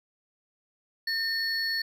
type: tone pair together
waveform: triangle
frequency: 1813 / 4395 Hz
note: A#6 / C#8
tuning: -49 / -16 cents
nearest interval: octave + minor third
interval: 1533 cents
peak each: -28 dBFS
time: 1.07-1.82 s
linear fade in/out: 5 ms
effects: none